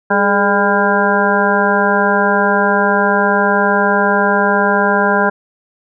harmonic tone with a mistuned harmonic, 200.6 Hz, G3, 40 cents sharp, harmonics 1 / 2 / 3 / 4 / 5 / 7 / 8, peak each -18 / -18 / -18 / -18 / -18 / -18 / -18 dBFS, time 0.1-5.3 s, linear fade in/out 10 ms, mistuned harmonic 2, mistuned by +62 cents, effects none

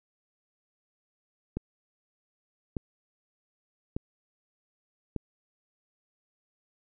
click train, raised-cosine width 3 ms, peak -18 dBFS, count 4, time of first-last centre 1.57-5.163 s, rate 0.835 Hz, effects none

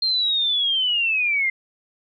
sine linear sweep, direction down, 4208 to 2070 Hz, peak -18 dBFS, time 0.02-1.5 s, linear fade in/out 5 ms, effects none

